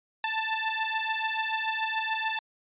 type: beating tone pair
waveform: 15% pulse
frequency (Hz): 880 / 886.9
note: A5 / A5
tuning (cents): 0 / +14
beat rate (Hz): 6.9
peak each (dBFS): -24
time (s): 0.24-2.39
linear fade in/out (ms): 2
effects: resampled to 8000 Hz